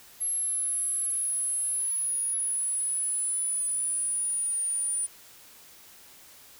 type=linear sweep; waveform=sine; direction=down; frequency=11110 to 9397 Hz; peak=-26 dBFS; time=0.2-5.07 s; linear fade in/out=20 ms; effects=white hiss -52 dBFS RMS until 6.59 s